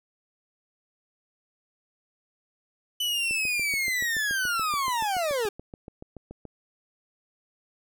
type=linear sweep; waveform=40% pulse; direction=down; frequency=3000 to 392 Hz; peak=-24 dBFS; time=3-5.49 s; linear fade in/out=5 ms
type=click train; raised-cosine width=2 ms; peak=-27 dBFS; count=23; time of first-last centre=3.31-6.453 s; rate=7 Hz
effects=none